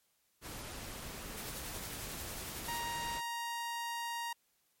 pink noise, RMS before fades -45 dBFS, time 0.41-3.22 s, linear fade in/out 50 ms
white noise with tremolo, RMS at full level -45 dBFS, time 1.37-2.81 s, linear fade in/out 0 ms, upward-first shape sine, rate 11 Hz, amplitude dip 45%
sawtooth tone, 938 Hz, A#5, 11 cents sharp, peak -33 dBFS, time 2.68-4.33 s, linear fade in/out 5 ms
effects white hiss -75 dBFS RMS until 4.8 s + MP3 64 kbps

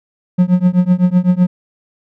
triangle tone with tremolo, 180.3 Hz, F#3, 45 cents flat, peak -3 dBFS, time 0.38-1.47 s, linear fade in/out 10 ms, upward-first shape triangle, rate 7.9 Hz, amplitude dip 100%, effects none

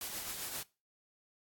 white noise with tremolo, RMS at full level -39 dBFS, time 0.01-0.63 s, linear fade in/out 2 ms, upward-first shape triangle, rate 7.6 Hz, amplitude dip 45%, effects noise-tail reverb RT60 0.3 s tail -22 dB re dry + AAC 64 kbps

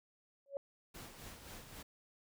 sine tone with exponential growth, 557 Hz, C#5, 8 cents sharp, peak -33 dBFS, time 0.46-0.57 s, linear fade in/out 1 ms, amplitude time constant 23 ms
pink noise with tremolo, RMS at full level -50 dBFS, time 0.94-1.83 s, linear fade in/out 10 ms, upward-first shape sine, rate 3.8 Hz, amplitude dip 50%
effects none

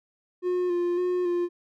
triangle tone with vibrato, 355.3 Hz, F4, 30 cents sharp, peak -21 dBFS, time 0.42-1.49 s, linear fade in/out 50 ms, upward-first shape square, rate 1.8 Hz, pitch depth 24 cents each way, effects none

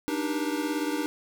square chord, Eb major seventh, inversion third, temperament equal with one note detuned, 293.7 / 311.1 / 392 / 478.2 Hz, D4 / Eb4 / G4 / Bb4, 0 / 0 / 0 / +44 cents, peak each -31 / -32 / -37 / -37 dBFS, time 0.08-1.06 s, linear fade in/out 0 ms, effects none

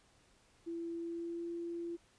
sine tone with pitch glide, 336.1 to 340.6 Hz, E4 to F4, +34 to -43 cents, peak -38 dBFS, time 0.66-1.97 s, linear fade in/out 20 ms, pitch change +23 cents, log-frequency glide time 0.96-1.49 s, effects pink hiss -68 dBFS RMS until 2.18 s + resampled to 22050 Hz

